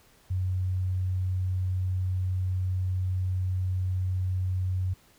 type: tone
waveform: sine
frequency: 92.5 Hz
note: F#2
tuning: in tune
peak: -25 dBFS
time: 0.3-4.94 s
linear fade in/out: 10 ms
effects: pink hiss -60 dBFS RMS until 5.18 s